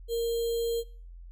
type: tone with sample-and-hold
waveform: sine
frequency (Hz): 463.9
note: A#4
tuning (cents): -8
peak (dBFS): -26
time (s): 0.08-0.84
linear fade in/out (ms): 50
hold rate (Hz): 3675
effects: noise-tail reverb RT60 0.5 s tail -23 dB re dry + added 43 Hz sine -43 dBFS peak until 1.31 s